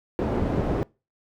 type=low-pass noise; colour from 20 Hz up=white; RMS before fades=-25 dBFS; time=0.19-0.83 s; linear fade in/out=0 ms; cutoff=400 Hz; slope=12 dB/octave; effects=noise-tail reverb RT60 0.3 s tail -24 dB re dry